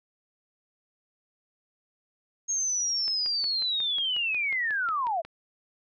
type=linear sweep; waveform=sine; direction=down; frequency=6550 to 623 Hz; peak=-25 dBFS; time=2.48-5.22 s; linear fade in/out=20 ms
type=click train; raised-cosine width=0.3 ms; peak=-26 dBFS; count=13; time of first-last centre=3.08-5.25 s; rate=5.53 Hz
effects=none